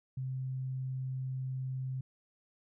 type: tone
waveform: sine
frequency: 130.6 Hz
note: C3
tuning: 3 cents flat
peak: -34 dBFS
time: 0.17-2.01 s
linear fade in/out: 5 ms
effects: none